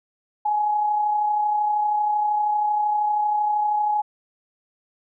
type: tone with amplitude modulation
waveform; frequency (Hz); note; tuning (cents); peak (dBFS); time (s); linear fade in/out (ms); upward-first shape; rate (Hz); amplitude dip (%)
sine; 840; G#5; +19; -17; 0.45-4.02; 10; sine; 32.8; 35
effects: none